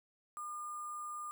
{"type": "tone with sample-and-hold", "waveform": "sine", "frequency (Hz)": 1204, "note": "D6", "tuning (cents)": 43, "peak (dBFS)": -40, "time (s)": [0.37, 1.31], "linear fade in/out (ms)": 0, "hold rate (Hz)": 8820, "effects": []}